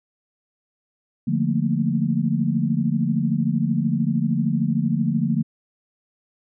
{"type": "chord", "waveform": "sine", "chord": "Bb major seventh", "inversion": "first", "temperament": "equal", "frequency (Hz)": [146.83, 174.61, 220, 233.1], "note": ["D3", "F3", "A3", "Bb3"], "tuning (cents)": [0, 0, 0, 0], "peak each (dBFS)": -24, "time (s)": [1.27, 5.43], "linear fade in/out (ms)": 10, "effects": []}